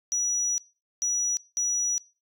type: tone bursts at uneven times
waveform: sine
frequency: 5850 Hz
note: F#8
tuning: 21 cents flat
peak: -22 dBFS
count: 3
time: 0.12-0.58 / 1.02-1.37 / 1.57-1.98 s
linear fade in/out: 0 ms
effects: noise-tail reverb RT60 0.3 s tail -23 dB re dry + tanh soft clip ceiling -21 dBFS